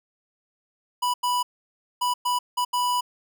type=tone bursts at uneven times; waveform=square; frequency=985 Hz; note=B5; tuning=5 cents flat; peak=-22 dBFS; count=6; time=1.02-1.14 / 1.23-1.43 / 2.01-2.14 / 2.25-2.39 / 2.57-2.65 / 2.73-3.01 s; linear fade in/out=10 ms; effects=none